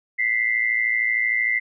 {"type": "tone pair together", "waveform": "sine", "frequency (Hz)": [1979.9, 2093], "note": ["B6", "C7"], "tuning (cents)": [4, 0], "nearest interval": "minor second", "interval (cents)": 96, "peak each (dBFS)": [-22, -21], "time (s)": [0.18, 1.6], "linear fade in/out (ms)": 20, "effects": []}